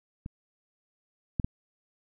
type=clicks; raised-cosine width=5 ms; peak=-25 / -14 / -15 dBFS; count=3; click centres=0.261 / 1.398 / 1.445 s; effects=none